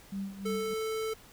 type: tone with tremolo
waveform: sine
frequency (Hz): 196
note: G3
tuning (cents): 0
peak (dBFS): -32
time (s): 0.12-0.74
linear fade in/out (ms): 5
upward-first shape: sine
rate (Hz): 3.2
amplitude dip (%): 75
type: tone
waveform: square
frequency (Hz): 440.5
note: A4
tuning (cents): +2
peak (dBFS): -32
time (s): 0.45-1.14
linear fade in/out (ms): 10
effects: pink hiss -55 dBFS RMS until 1.32 s